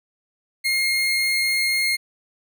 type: tone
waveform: 30% pulse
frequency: 2137 Hz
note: C7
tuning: 36 cents sharp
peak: -16 dBFS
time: 0.64-1.97 s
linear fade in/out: 20 ms
effects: none